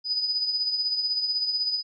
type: tone with tremolo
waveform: sine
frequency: 4978 Hz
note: D#8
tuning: in tune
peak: -21 dBFS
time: 0.04-1.83 s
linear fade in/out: 50 ms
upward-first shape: triangle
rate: 16 Hz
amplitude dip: 60%
effects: none